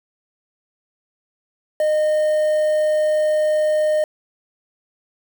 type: tone with quantisation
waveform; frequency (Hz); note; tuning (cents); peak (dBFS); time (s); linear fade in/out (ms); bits
triangle; 613; D#5; -26; -13; 1.8-4.04; 2; 6
effects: none